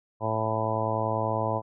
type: harmonic tone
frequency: 110.4 Hz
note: A2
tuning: 6 cents sharp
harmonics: 1 / 2 / 3 / 4 / 5 / 6 / 7 / 8 / 9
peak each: -31 / -37 / -37 / -36 / -32 / -32 / -35 / -34 / -32 dBFS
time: 0.2-1.62 s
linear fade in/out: 50 ms
effects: none